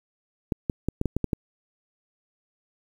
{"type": "clicks", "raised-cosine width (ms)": 3, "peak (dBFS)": -11, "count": 8, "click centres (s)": [0.522, 0.698, 0.886, 1.014, 1.057, 1.166, 1.243, 1.332], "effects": ["8-bit"]}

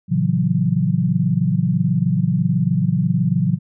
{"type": "chord", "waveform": "sine", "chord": "F# dominant seventh", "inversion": "first", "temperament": "just", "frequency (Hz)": [115.62, 138.75, 166.5, 185], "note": ["A#2", "C#3", "E3", "F#3"], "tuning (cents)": [-14, 2, 18, 0], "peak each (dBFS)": [-23, -21, -19, -20], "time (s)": [0.08, 3.59], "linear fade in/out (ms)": 50, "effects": []}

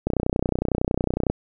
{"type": "click train", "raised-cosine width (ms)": 2, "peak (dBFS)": -8, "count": 39, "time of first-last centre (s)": [0.07, 1.3], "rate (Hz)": 30.9, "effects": []}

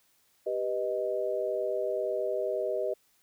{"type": "chord", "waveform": "sine", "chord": "G augmented", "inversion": "none", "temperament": "equal", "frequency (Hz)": [392, 493.9, 622.3], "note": ["G4", "B4", "D#5"], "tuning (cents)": [0, 0, 0], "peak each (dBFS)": [-33, -33, -31], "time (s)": [0.46, 2.94], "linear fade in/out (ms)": 10, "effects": ["white hiss -68 dBFS RMS until 3.22 s"]}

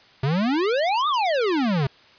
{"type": "exponential two-way sweep", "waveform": "square", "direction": "up then down", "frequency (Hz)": [127.9, 1244.5, 127.9], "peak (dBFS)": -20, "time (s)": [0.23, 1.87], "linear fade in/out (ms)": 5, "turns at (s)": 1.08, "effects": ["white hiss -52 dBFS RMS until 2.18 s", "resampled to 11025 Hz"]}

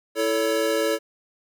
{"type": "chord", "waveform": "square", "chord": "A major", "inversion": "second", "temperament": "equal with one note detuned", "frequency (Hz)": [329.6, 440, 563.7], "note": ["E4", "A4", "C#5"], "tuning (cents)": [0, 0, 29], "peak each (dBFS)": [-28, -25, -25], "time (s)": [0.15, 0.99], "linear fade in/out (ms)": 50, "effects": []}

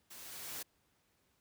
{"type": "noise with level ramp", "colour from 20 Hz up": "white", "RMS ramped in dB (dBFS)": [-52, -42], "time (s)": [0.1, 0.63], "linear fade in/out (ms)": 10, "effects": ["pink hiss -75 dBFS RMS until 1.4 s", "high-pass 60 Hz 12 dB/octave"]}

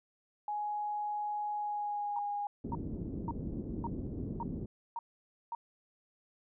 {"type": "tone with pitch glide", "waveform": "sine", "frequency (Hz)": [835, 819.7], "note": ["G#5", "G#5"], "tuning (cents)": [9, -23], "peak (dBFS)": -33, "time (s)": [0.48, 2.47], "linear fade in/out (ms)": 2, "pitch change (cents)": -32, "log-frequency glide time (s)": [1.55, 2.27]}
{"type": "tone bursts", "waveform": "sine", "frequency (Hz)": 932.3, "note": "A#5", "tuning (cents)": 0, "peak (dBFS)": -35, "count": 7, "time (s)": [2.16, 5.55], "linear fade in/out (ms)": 2, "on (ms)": 30, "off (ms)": 530}
{"type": "low-pass noise", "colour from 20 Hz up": "white", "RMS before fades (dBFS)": -39, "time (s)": [2.64, 4.66], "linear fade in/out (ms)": 5, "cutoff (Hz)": 320, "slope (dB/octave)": 24}
{"effects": []}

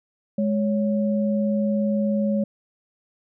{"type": "tone pair together", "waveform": "sine", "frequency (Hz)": [208.5, 556.6], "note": ["G#3", "C#5"], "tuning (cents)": [7, 7], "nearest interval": "octave + perfect fourth", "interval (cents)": 1700, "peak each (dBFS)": [-20, -26], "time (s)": [0.38, 2.44], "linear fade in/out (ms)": 5, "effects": []}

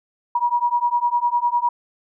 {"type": "beating tone pair", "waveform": "sine", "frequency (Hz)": [955, 964.9], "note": ["A#5", "B5"], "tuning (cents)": [42, -41], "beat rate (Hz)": 9.9, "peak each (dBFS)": -20, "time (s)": [0.35, 1.69], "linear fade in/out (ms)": 5, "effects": []}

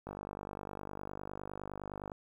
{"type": "click train", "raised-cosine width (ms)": 1, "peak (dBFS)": -27, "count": 103, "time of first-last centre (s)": [0.07, 2.118], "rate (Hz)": 49.8, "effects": ["10-bit"]}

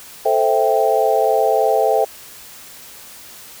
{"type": "chord", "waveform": "sine", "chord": "A minor seventh", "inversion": "none", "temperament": "equal", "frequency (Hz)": [440, 523.3, 659.3, 784], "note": ["A4", "C5", "E5", "G5"], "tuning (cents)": [0, 0, 0, 0], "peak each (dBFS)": [-18, -19, -18, -18], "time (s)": [0.25, 2.05], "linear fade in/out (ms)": 10, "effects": ["white hiss -39 dBFS RMS until 3.6 s"]}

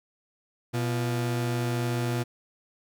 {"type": "tone pair together", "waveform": "35% pulse", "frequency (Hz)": [122.2, 349.9], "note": ["B2", "F4"], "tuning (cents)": [-18, 3], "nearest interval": "octave + tritone", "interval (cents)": 1821, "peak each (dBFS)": [-25, -31], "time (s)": [0.73, 2.24], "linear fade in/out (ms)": 20, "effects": []}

